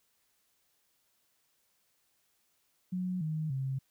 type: tone with pitch steps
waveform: sine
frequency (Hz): 182.7 / 156.32 / 133.74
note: F#3 / D#3 / C3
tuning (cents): -22 / +8 / +38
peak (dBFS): -31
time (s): 2.92-3.79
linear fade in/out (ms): 10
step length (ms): 290
effects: white hiss -74 dBFS RMS until 3.9 s